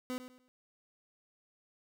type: tone with echo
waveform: 30% pulse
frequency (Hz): 253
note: B3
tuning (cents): +42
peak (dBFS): -33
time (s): 0.1-0.18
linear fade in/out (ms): 0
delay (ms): 100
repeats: 3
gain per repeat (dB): -11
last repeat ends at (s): 0.48
effects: none